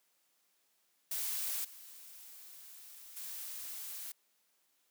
blue noise with level steps, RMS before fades -37 / -53 / -44 dBFS, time 1.11-4.12 s, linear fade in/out 5 ms, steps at 1.64 / 3.16 s, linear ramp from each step 10 ms, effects white hiss -75 dBFS RMS until 4.9 s + high-pass 200 Hz 12 dB/octave

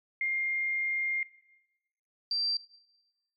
sine tone pair in turn, 2117 / 4701 Hz, C7 / D8, +20 / +1 cents, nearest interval octave + major second, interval 1381 cents, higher second, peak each -27 dBFS, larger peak neither, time 0.21-1.23 / 2.31-2.57 s, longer first, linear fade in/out 2 ms, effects noise-tail reverb RT60 1.0 s tail -19 dB re dry + MP3 64 kbps

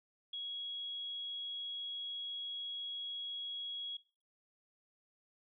sine tone, 3322 Hz, G#7, in tune, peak -39 dBFS, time 0.33-3.97 s, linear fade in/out 5 ms, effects noise-tail reverb RT60 0.4 s tail -19 dB re dry

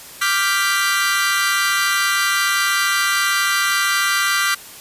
sawtooth chord, G dominant seventh, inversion second, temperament equal, 1174.7 / 1396.9 / 1568 / 1975.5 Hz, D6 / F6 / G6 / B6, 0 / 0 / 0 / 0 cents, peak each -18 dBFS, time 0.21-4.55 s, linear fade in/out 10 ms, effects white hiss -38 dBFS RMS until 4.8 s + resampled to 32000 Hz

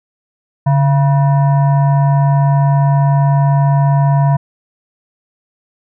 sine tone with frequency modulation, 142.4 Hz, C#3, 47 cents sharp, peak -8 dBFS, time 0.66-4.37 s, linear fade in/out 10 ms, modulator 825 Hz, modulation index 0.51, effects none

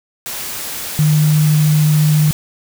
sine tone in noise, 152.3 Hz, D#3, 37 cents flat, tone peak -9 dBFS, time 0.99-2.31 s, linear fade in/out 0 ms, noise white, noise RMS -25 dBFS, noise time 0.26-2.33 s, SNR +13 dB, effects none

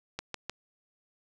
click train, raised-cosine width 0.2 ms, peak -17 dBFS, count 3, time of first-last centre 0.19-0.496 s, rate 6.53 Hz, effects none

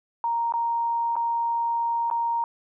sine tone with dropouts, 932.3 Hz, A#5, in tune, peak -22 dBFS, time 0.24-2.44 s, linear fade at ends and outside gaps 1 ms, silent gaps 0.523-0.538 / 1.156-1.165 / 2.101-2.112 s, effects none

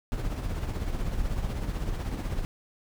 brown noise with tremolo, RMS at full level -28 dBFS, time 0.12-2.45 s, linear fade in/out 0 ms, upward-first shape triangle, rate 16 Hz, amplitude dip 55%, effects none

